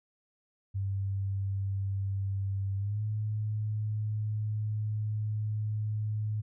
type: tone with pitch glide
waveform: sine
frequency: 98 to 106.87 Hz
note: G2 to A2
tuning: 0 to -50 cents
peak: -29 dBFS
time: 0.74-6.42 s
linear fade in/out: 20 ms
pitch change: +150 cents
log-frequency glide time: 2.77-3.02 s
effects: none